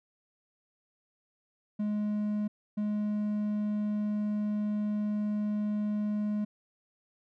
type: tone bursts at uneven times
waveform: triangle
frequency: 209.5 Hz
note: G#3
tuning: 15 cents sharp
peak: -26 dBFS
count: 2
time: 1.79-2.48 / 2.77-6.45 s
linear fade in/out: 10 ms
effects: none